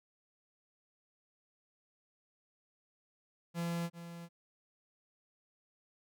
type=tone with echo; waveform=45% pulse; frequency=170 Hz; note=F3; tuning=46 cents flat; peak=-34 dBFS; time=3.54-3.9 s; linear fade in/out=50 ms; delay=390 ms; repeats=1; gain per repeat=-11 dB; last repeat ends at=4.29 s; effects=none